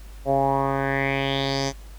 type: tone with low-pass filter sweep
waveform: 10% pulse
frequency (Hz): 136.8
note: C#3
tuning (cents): -23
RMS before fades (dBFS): -23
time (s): 0.25-1.73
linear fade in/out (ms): 50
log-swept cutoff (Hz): 610 to 6200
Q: 4.4
effects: added 50 Hz sine -38 dBFS peak until 1.98 s + pink hiss -51 dBFS RMS until 1.98 s